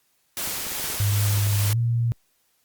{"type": "noise with tremolo", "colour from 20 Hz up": "white", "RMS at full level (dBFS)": -28, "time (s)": [0.37, 1.73], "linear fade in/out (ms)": 0, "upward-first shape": "triangle", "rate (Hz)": 2.5, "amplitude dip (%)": 25}
{"type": "clicks", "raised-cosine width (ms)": 2, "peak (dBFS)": -27, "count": 10, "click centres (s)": [0.475, 0.667, 0.719, 0.798, 0.842, 0.901, 0.944, 1.375, 1.47, 1.65]}
{"type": "tone with pitch glide", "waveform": "sine", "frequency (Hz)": [102.3, 117.51], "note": ["G#2", "A#2"], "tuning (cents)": [-26, 14], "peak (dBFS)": -19, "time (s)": [1, 2.12], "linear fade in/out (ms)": 0, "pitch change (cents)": 240, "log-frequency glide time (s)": [1.7, 1.77]}
{"effects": ["white hiss -67 dBFS RMS until 2.64 s", "Opus 48 kbps"]}